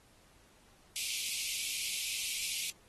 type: high-pass noise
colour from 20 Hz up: pink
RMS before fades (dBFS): -37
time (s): 0.96-2.7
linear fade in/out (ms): 0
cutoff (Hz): 2200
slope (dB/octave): 96
effects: pink hiss -64 dBFS RMS until 2.88 s + AAC 32 kbps